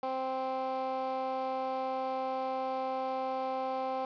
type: tone with band-pass filter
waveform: 15% pulse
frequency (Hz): 261.6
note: C4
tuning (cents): 0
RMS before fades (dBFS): -34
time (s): 0.03-4.05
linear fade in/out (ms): 2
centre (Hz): 720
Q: 1.6
effects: resampled to 11025 Hz + 9-bit